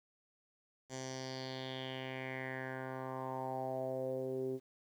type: tone with low-pass filter sweep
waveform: 10% pulse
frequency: 130.81 Hz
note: C3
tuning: in tune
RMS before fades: -41 dBFS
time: 0.89-4.6 s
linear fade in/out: 50 ms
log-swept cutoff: 6900 to 350 Hz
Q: 4.5
effects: 11-bit